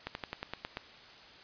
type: slowing click train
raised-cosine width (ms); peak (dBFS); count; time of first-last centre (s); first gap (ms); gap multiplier
0.3; -20; 8; 0.07-0.771; 81; 1.07
effects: white hiss -53 dBFS RMS until 1.43 s + resampled to 11025 Hz